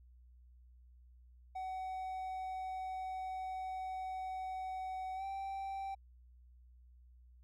triangle tone with pitch glide, 752 to 779 Hz, F#5 to G5, +28 to -11 cents, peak -37 dBFS, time 1.55-5.95 s, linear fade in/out 10 ms, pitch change +61 cents, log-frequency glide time 5.15-5.24 s, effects added 61 Hz sine -58 dBFS peak until 7.43 s

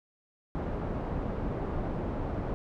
pink low-pass noise, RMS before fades -33 dBFS, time 0.55-2.54 s, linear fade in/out 0 ms, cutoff 780 Hz, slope 12 dB/octave, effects none

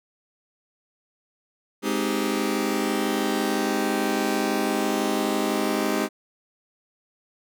sawtooth chord, Ab major seventh, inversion none, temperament just, 207.7 / 259.6 / 311.5 / 389.3 Hz, Ab3 / C4 / Eb4 / G4, 0 / -13 / +2 / -12 cents, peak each -24 dBFS, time 1.82-6.09 s, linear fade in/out 50 ms, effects none

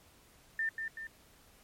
sine tone with echo, 1795 Hz, A6, 34 cents sharp, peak -30 dBFS, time 0.59-0.69 s, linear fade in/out 2 ms, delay 190 ms, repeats 2, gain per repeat -5 dB, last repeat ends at 1.07 s, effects pink hiss -62 dBFS RMS until 1.63 s + MP3 64 kbps

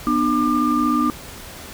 sine tone cluster, 245.7 / 302.1 / 1197 Hz, B3 / D4 / D6, -9 / +49 / +33 cents, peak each -20 dBFS, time 0.07-1.1 s, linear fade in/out 0 ms, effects pink hiss -37 dBFS RMS until 1.73 s

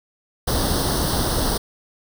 pink noise with comb filter, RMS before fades -21 dBFS, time 0.47-1.58 s, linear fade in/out 10 ms, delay 0.21 ms, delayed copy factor +0.85, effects none

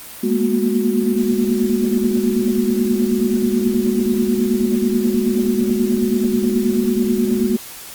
sine tone cluster, 207.4 / 229.8 / 239.1 / 367.4 Hz, G#3 / A#3 / A#3 / F#4, -2 / -25 / +44 / -12 cents, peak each -20 dBFS, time 0.23-7.57 s, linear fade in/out 10 ms, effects white hiss -35 dBFS RMS until 7.94 s + Opus 32 kbps

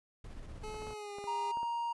brown noise with tremolo, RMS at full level -45 dBFS, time 0.24-0.94 s, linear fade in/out 5 ms, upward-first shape square, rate 16 Hz, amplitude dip 30%
25% pulse tone with pitch glide, 429 to 406.6 Hz, A4 to G#4, -44 to -37 cents, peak -38 dBFS, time 0.63-1.52 s, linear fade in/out 10 ms, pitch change -93 cents, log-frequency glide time 0.9-1.13 s
clicks, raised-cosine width 1 ms, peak -34 dBFS, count 8, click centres 0.744 / 0.821 / 0.869 / 0.907 / 1.185 / 1.241 / 1.572 / 1.631 s
triangle tone, 938 Hz, A#5, 11 cents sharp, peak -31 dBFS, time 1.27-1.93 s, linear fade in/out 10 ms
effects resampled to 24000 Hz

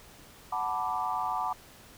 sine chord, B minor seventh, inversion second, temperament equal, 740 / 880 / 987.8 / 1174.7 Hz, F#5 / A5 / B5 / D6, 0 / 0 / 0 / 0 cents, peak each -34 dBFS, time 0.52-1.53 s, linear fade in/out 5 ms, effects pink hiss -53 dBFS RMS until 1.97 s

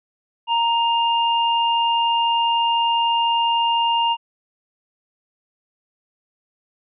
sine tone pair together, 930 / 2814 Hz, A#5 / F7, -4 / +12 cents, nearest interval octave + perfect fifth, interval 1916 cents, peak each -17 / -22 dBFS, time 0.47-4.17 s, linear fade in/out 50 ms, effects none

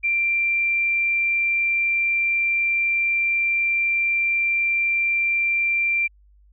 sine tone, 2363 Hz, D7, 10 cents sharp, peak -18 dBFS, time 0.03-6.08 s, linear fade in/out 20 ms, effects added 50 Hz sine -51 dBFS peak until 6.52 s

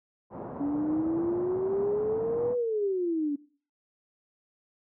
pink low-pass noise, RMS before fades -36 dBFS, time 0.3-2.56 s, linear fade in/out 50 ms, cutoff 960 Hz, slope 24 dB/octave
sine exponential two-way sweep, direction up then down, 281.8 to 493.9 to 281.8 Hz, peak -25 dBFS, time 0.6-3.36 s, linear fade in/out 10 ms, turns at 2.55 s
effects noise-tail reverb RT60 0.4 s tail -18 dB re dry + high-pass 150 Hz 12 dB/octave

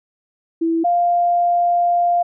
sine tone pair in turn, 329.6 / 698.4 Hz, E4 / F5, 0 / 0 cents, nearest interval octave + minor second, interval 1300 cents, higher second, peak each -15 / -13 dBFS, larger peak second, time 0.61-0.84 / 0.84-2.23 s, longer second, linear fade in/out 10 ms, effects none

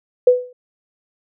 sine tone with exponential decay, 497.2 Hz, B4, 12 cents sharp, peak -4 dBFS, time 0.27-0.53 s, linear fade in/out 5 ms, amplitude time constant 55 ms, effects none

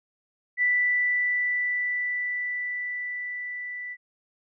sine tone with level ramp, 1975.5 Hz, B6, in tune, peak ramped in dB -19 to -33 dBFS, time 0.57-3.97 s, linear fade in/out 50 ms, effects none

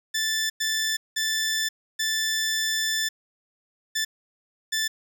15% pulse tone bursts at uneven times, 1760 Hz, A6, in tune, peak -17 dBFS, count 6, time 0.14-0.5 / 0.6-0.97 / 1.16-1.69 / 1.99-3.09 / 3.95-4.05 / 4.72-4.88 s, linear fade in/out 10 ms, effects none

